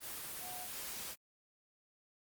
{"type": "tone in noise", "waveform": "sine", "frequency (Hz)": 728, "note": "F#5", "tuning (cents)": -28, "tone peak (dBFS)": -48, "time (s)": [0.39, 0.69], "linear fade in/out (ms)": 50, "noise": "white", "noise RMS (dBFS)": -44, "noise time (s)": [0, 1.16], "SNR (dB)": -7, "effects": ["Opus 24 kbps"]}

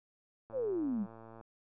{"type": "click train", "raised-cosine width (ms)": 1, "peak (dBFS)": -38, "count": 104, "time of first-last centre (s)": [0.5, 1.412], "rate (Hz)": 113}
{"type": "exponential sweep", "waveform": "sine", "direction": "down", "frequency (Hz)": [577, 185], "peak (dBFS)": -31, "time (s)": [0.52, 1.07], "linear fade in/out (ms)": 50}
{"effects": []}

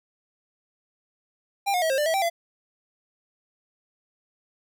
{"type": "tone with pitch steps", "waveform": "square", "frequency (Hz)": [797, 720, 643, 534, 594, 649, 778, 679], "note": ["G5", "F#5", "E5", "C5", "D5", "E5", "G5", "F5"], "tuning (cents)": [28, -47, -43, 35, 20, -27, -13, -49], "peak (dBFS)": -22, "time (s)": [1.66, 2.3], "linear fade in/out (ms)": 20, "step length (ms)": 80, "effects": []}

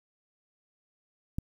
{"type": "click", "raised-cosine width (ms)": 5, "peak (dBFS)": -19, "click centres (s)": 1.385, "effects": ["9-bit"]}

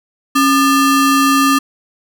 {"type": "ring-modulated tone", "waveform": "square", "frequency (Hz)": 740, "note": "F#5", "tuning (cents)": 0, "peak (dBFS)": -7, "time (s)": [0.35, 1.59], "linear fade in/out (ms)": 10, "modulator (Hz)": 467, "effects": []}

